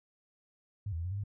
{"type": "tone with pitch steps", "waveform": "sine", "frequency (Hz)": [102.3, 81.6, 84, 90.9, 99.3, 102], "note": ["G#2", "E2", "E2", "F#2", "G2", "G#2"], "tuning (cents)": [-26, -17, 33, -30, 23, -31], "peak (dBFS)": -33, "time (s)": [0.86, 1.238], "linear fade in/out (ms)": 5, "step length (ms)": 63, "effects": []}